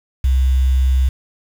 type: tone with quantisation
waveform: sine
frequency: 65 Hz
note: C2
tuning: 11 cents flat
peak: -11 dBFS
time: 0.24-1.09 s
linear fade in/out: 5 ms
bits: 6
effects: none